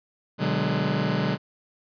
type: chord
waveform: sawtooth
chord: G# half-diminished seventh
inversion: first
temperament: just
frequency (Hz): 124.59 / 149.51 / 186.89 / 207.7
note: B2 / D3 / F#3 / G#3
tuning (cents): +16 / +31 / +18 / 0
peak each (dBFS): -26 / -23 / -23 / -25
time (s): 0.38-1.38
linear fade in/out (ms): 50
effects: resampled to 11025 Hz